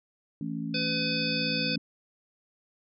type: chord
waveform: sine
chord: A major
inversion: second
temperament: equal with one note detuned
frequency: 164.81 / 221.4 / 277.2 Hz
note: E3 / A3 / C#4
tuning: 0 / +11 / 0 cents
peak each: -35 dBFS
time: 0.41-1.78 s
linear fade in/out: 2 ms
type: harmonic tone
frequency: 505 Hz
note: B4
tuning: 39 cents sharp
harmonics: 1 / 3 / 5 / 7 / 9 / 10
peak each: -36 / -39 / -33 / -36 / -33 / -35 dBFS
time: 0.74-1.76 s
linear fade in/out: 5 ms
effects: none